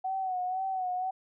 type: tone with vibrato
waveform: sine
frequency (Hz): 747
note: F#5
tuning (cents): +16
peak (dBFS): -29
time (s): 0.04-1.11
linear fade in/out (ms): 10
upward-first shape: sine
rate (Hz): 2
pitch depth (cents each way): 51
effects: none